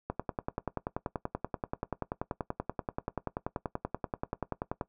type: click train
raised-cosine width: 1 ms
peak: -18 dBFS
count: 50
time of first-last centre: 0.1-4.812 s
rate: 10.4 Hz
effects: noise-tail reverb RT60 0.1 s tail -17 dB re dry